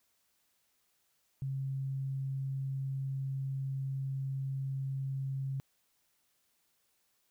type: tone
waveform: sine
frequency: 135.1 Hz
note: C#3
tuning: 44 cents flat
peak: -33 dBFS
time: 1.42-5.6 s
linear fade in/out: 0 ms
effects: white hiss -75 dBFS RMS until 7.3 s